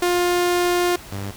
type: tone pair in turn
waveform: sawtooth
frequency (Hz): 353.5 / 99.2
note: F4 / G2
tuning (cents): +21 / +21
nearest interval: octave + minor seventh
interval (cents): 2200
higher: first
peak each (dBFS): -13 / -23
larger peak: first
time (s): 0.02-0.96 / 1.12-1.31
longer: first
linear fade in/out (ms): 5
effects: pink hiss -40 dBFS RMS until 1.36 s